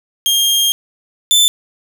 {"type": "tone pair in turn", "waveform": "sawtooth", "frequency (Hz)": [3220, 3531], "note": ["G7", "A7"], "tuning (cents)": [46, 5], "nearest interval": "major second", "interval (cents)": 159, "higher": "second", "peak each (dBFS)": [-8, -5], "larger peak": "second", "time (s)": [[0.26, 0.72], [1.31, 1.48]], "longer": "first", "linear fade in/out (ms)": 0, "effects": []}